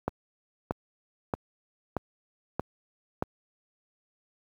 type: click train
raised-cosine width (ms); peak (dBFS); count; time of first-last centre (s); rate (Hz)
1; -13; 6; 0.08-3.225; 1.59
effects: high-pass 60 Hz 12 dB/octave + 9-bit